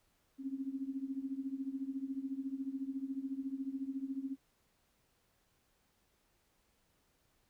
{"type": "tone with tremolo", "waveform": "sine", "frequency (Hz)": 270, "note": "C#4", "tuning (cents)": -45, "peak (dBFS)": -33, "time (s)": [0.38, 4.37], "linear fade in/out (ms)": 50, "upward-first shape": "triangle", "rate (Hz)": 14, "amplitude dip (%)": 90, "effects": ["pink hiss -75 dBFS RMS until 7.49 s"]}